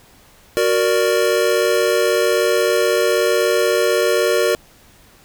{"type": "chord", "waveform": "square", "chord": "Gb augmented", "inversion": "none", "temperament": "equal", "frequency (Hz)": [370, 466.2, 587.3], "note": ["Gb4", "Bb4", "D5"], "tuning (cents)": [0, 0, 0], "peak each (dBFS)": [-20, -18, -20], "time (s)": [0.57, 4.55], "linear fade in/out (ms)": 0, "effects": ["pink hiss -49 dBFS RMS until 5.24 s"]}